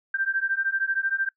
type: beating tone pair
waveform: sine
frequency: 1568 / 1581 Hz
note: G6 / G6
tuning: 0 / +14 cents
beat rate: 13 Hz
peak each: -26 / -26 dBFS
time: 0.14-1.29 s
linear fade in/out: 5 ms
effects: noise-tail reverb RT60 0.1 s tail -24 dB re dry